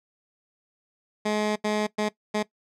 15% pulse tone bursts at uneven times, 211.7 Hz, G#3, 33 cents sharp, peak -17 dBFS, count 4, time 1.25-1.56 / 1.64-1.87 / 1.98-2.09 / 2.34-2.43 s, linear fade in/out 10 ms, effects noise-tail reverb RT60 0.1 s tail -19 dB re dry + low-pass 7000 Hz 12 dB/octave

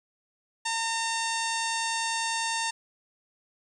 harmonic tone, 910 Hz, A#5, 42 cents flat, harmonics 1 / 2 / 3 / 4 / 5 / 6 / 7 / 8 / 9 / 10, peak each -31 / -34 / -36 / -37 / -38 / -39 / -39 / -40 / -41 / -41 dBFS, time 0.65-2.71 s, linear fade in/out 10 ms, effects 10-bit

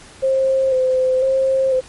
sine tone with vibrato, 523.3 Hz, C5, in tune, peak -13 dBFS, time 0.22-1.81 s, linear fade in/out 20 ms, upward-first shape square, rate 1 Hz, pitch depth 26 cents each way, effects pink hiss -42 dBFS RMS until 1.88 s + MP3 48 kbps

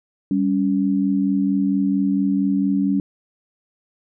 sine tone pair together, 196 / 280.4 Hz, G3 / C#4, 0 / +20 cents, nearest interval tritone, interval 620 cents, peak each -19 dBFS, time 0.31-3 s, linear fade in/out 2 ms, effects none

